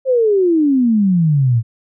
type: exponential sweep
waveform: sine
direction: down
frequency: 539 to 109.9 Hz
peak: -10 dBFS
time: 0.05-1.63 s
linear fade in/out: 50 ms
effects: none